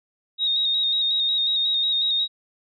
sine tone with vibrato, 3746 Hz, A#7, 8 cents sharp, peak -19 dBFS, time 0.38-2.28 s, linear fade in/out 50 ms, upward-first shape square, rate 5.5 Hz, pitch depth 28 cents each way, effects none

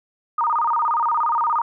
sine tone with vibrato, 1071 Hz, C6, 40 cents sharp, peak -17 dBFS, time 0.38-1.62 s, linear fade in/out 5 ms, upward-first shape square, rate 17 Hz, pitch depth 240 cents each way, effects none

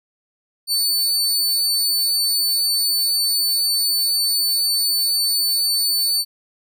sawtooth tone, 4502 Hz, C#8, 26 cents sharp, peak -14 dBFS, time 0.67-6.25 s, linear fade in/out 50 ms, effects none

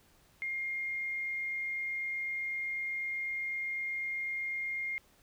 sine tone, 2124 Hz, C7, 25 cents sharp, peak -33 dBFS, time 0.42-4.98 s, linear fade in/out 0 ms, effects pink hiss -65 dBFS RMS until 5.22 s

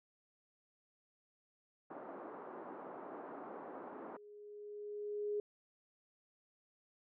pink band-pass noise, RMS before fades -49 dBFS, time 1.9-4.17 s, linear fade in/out 5 ms, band 270 to 1200 Hz, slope 24 dB/octave
sine tone with exponential growth, 415.3 Hz, G#4, in tune, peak -34 dBFS, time 3.05-5.4 s, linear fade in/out 2 ms, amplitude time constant 510 ms
effects none

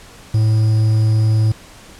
triangle tone with quantisation, 109.3 Hz, A2, 11 cents flat, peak -9 dBFS, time 0.34-1.52 s, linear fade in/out 5 ms, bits 6, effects pink hiss -41 dBFS RMS until 1.99 s + low-pass 10000 Hz 12 dB/octave

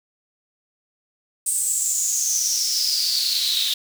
pink noise with high-pass filter sweep, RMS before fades -22 dBFS, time 1.46-3.74 s, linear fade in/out 5 ms, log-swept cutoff 8600 to 3600 Hz, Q 8.7, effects none

